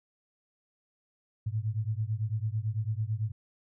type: beating tone pair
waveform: sine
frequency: 105 / 114 Hz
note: G#2 / A#2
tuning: +19 / -38 cents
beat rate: 9 Hz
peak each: -31 / -32 dBFS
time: 1.46-3.32 s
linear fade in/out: 10 ms
effects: none